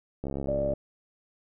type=click train; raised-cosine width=2 ms; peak=-20 dBFS; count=35; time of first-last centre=0.24-0.734 s; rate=68.8 Hz
type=tone; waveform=sine; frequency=591 Hz; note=D5; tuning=11 cents sharp; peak=-26 dBFS; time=0.48-0.74 s; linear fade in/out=10 ms
effects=none